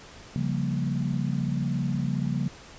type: chord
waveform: sine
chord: G half-diminished seventh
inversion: second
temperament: equal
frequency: 138.59 / 174.61 / 196 / 233.1 Hz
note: Db3 / F3 / G3 / Bb3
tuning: 0 / 0 / 0 / 0 cents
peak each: -28 / -30 / -32 / -32 dBFS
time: 0.36-2.48 s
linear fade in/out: 0 ms
effects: pink hiss -47 dBFS RMS until 2.78 s + resampled to 16000 Hz